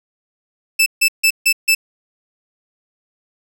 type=tone bursts; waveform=sawtooth; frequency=2637 Hz; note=E7; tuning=in tune; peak=-7 dBFS; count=5; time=0.79-1.75 s; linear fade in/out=10 ms; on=72 ms; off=150 ms; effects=none